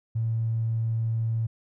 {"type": "tone with tanh clipping", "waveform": "triangle", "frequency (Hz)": 113.3, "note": "A#2", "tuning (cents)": -49, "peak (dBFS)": -23, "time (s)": [0.15, 1.47], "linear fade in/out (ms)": 10, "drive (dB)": 2, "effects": []}